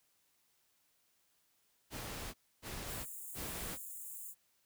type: noise bursts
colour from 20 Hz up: pink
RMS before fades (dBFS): -44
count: 3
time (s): 1.9-3.78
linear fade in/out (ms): 50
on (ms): 440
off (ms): 280
type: high-pass noise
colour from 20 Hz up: white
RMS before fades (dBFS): -47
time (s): 2.85-4.35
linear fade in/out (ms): 50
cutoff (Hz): 6900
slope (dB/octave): 96
effects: white hiss -75 dBFS RMS until 4.65 s